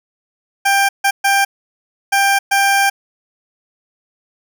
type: tone bursts at uneven times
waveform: 20% pulse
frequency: 792 Hz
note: G5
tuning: 18 cents sharp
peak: -6 dBFS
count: 5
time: 0.65-0.89 / 1.04-1.11 / 1.24-1.45 / 2.12-2.39 / 2.51-2.9 s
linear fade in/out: 10 ms
effects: none